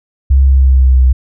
sine tone with pitch glide, 67.3 to 64 Hz, C2 to C2, +49 to -38 cents, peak -4 dBFS, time 0.3-1.13 s, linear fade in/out 10 ms, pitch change -87 cents, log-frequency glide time 0.45-0.99 s, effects none

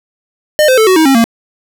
square tone with pitch steps, 607 / 516.4 / 439.2 / 373.7 / 317.9 / 270.4 / 230 Hz, D#5 / C5 / A4 / F#4 / D#4 / C#4 / A#3, -43 / -23 / -3 / +17 / +37 / -43 / -23 cents, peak -6 dBFS, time 0.59-1.241 s, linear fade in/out 0 ms, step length 93 ms, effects none

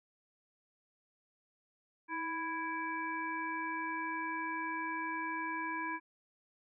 harmonic tone with a mistuned harmonic, 330.4 Hz, E4, 4 cents sharp, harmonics 1 / 3 / 5 / 7, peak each -43 / -38 / -41 / -43 dBFS, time 2.08-6 s, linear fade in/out 50 ms, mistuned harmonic 1, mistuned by -51 cents, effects none

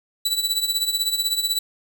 sawtooth tone with tremolo, 3951 Hz, B7, in tune, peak -14 dBFS, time 0.25-1.59 s, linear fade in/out 5 ms, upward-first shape triangle, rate 16 Hz, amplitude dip 80%, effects none

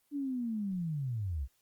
sine linear sweep, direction down, 293.7 to 59.3 Hz, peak -32 dBFS, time 0.11-1.48 s, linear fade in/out 50 ms, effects white hiss -73 dBFS RMS until 1.61 s + Opus 24 kbps

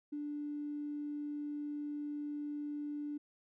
triangle tone with tanh clipping, 293.7 Hz, D4, in tune, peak -37 dBFS, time 0.12-3.18 s, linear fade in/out 10 ms, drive 2 dB, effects none

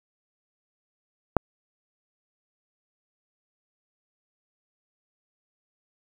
click, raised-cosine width 1 ms, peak -3 dBFS, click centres 1.367 s, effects 7-bit

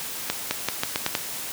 accelerating click train, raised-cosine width 0.2 ms, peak -5 dBFS, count 7, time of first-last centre 0.3-1.151 s, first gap 210 ms, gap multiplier 0.84, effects white hiss -33 dBFS RMS until 1.52 s + high-pass 80 Hz 12 dB/octave

